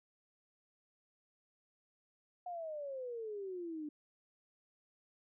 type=exponential sweep; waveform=sine; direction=down; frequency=727 to 293.7 Hz; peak=-40 dBFS; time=2.46-3.89 s; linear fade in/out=5 ms; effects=none